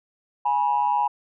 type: tone pair together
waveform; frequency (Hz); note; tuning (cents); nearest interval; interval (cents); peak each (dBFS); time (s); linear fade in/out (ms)
sine; 830.6 / 973; G#5 / B5; 0 / -26; minor third; 274; -21; 0.45-1.08; 10
effects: tanh soft clip ceiling -12 dBFS